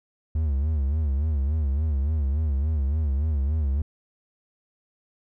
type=tone with vibrato; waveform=triangle; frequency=73.2 Hz; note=D2; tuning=5 cents flat; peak=-19 dBFS; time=0.35-3.82 s; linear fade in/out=5 ms; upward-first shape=sine; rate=3.5 Hz; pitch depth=150 cents each way; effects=none